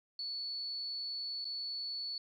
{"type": "tone with dropouts", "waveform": "sine", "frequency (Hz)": 4435, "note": "C#8", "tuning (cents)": 0, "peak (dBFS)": -37, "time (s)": [0.19, 2.18], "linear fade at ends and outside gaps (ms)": 2, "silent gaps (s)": [1.445, 1.452], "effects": ["12-bit"]}